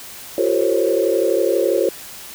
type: tone cluster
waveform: sine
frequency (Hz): 346.3 / 386.8 / 452.5 / 519 / 551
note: F4 / G4 / A4 / C5 / C#5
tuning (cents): -15 / -23 / +48 / -14 / -11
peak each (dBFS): -21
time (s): 0.38-1.89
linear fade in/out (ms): 2
effects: white hiss -36 dBFS RMS until 2.34 s